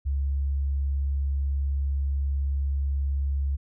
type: tone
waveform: sine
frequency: 69.3 Hz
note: C#2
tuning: in tune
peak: -23 dBFS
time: 0.05-3.57 s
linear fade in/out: 20 ms
effects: none